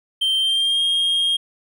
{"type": "tone with pitch glide", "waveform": "triangle", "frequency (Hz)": [3136, 3237], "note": ["G7", "G#7"], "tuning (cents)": [0, -45], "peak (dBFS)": -15, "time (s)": [0.21, 1.37], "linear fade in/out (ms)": 10, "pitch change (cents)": 55, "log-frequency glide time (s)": [0.39, 0.82], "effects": []}